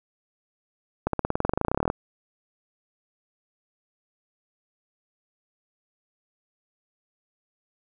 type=accelerating click train; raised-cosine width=1 ms; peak=-9 dBFS; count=22; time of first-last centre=1.07-1.901 s; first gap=63 ms; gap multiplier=0.95; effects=none